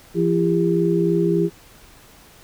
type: tone cluster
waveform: sine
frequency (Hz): 170.1 / 338.6 / 402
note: F3 / E4 / G4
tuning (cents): -45 / +46 / +44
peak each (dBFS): -20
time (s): 0.14-1.5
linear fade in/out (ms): 50
effects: pink hiss -48 dBFS RMS until 2.43 s